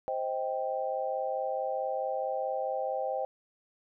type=chord; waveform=sine; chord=C minor; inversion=none; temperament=just; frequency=523.3 / 627.9 / 784.9 Hz; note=C5 / Eb5 / G5; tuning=0 / +16 / +2 cents; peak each=-33 / -35 / -34 dBFS; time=0.08-3.25 s; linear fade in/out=0 ms; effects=none